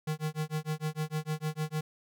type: tone with tremolo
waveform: square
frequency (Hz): 154.7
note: D#3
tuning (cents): -10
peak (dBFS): -29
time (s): 0.07-1.81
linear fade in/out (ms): 5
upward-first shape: sine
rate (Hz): 6.6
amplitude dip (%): 100
effects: none